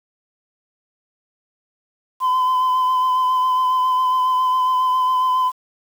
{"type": "tone with vibrato", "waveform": "sine", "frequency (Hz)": 1019, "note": "C6", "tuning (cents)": -46, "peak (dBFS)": -12, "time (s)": [2.2, 5.52], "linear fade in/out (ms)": 50, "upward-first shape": "sine", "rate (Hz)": 7.3, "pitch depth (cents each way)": 20, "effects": ["tanh soft clip ceiling -14 dBFS", "7-bit"]}